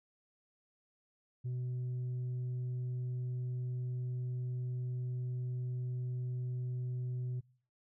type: tone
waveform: sine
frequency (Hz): 125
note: B2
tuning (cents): +21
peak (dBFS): -32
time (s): 1.44-7.41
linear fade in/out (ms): 20
effects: noise-tail reverb RT60 0.5 s tail -25 dB re dry + tanh soft clip ceiling -34 dBFS